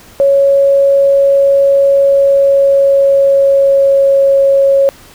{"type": "tone with pitch glide", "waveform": "sine", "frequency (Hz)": [554.4, 549.6], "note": ["C#5", "C#5"], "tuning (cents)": [0, -15], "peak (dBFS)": -5, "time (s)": [0.2, 4.89], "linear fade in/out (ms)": 0, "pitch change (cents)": -15, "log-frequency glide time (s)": [2.07, 4.2], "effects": ["pink hiss -39 dBFS RMS until 5.14 s"]}